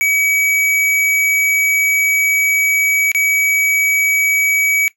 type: tone with dropouts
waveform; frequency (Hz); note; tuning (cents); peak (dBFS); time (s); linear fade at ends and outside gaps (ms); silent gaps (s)
square; 2274; C#7; +44; -13; 0.01-4.88; 0; 3.117-3.148
effects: noise-tail reverb RT60 0.1 s tail -18 dB re dry